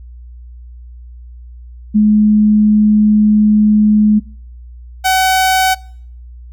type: tone pair in turn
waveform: sine / sawtooth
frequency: 211.7 / 754.4 Hz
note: G#3 / F#5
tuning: +33 / +33 cents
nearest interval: octave + minor seventh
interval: 2200 cents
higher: second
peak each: -6 dBFS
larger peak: neither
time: 1.94-4.2 / 5.04-5.75 s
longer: first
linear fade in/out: 20 ms
effects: noise-tail reverb RT60 0.6 s tail -26 dB re dry + added 60 Hz sine -31 dBFS peak until 6.52 s